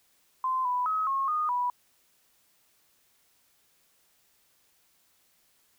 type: tone with pitch steps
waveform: sine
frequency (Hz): 1035 / 991 / 1275 / 1085 / 1231 / 982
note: C6 / B5 / D#6 / C#6 / D#6 / B5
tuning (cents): -19 / +6 / +42 / -37 / -19 / -10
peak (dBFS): -25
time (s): 0.44-1.7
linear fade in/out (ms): 2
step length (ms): 210
effects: white hiss -67 dBFS RMS until 5.78 s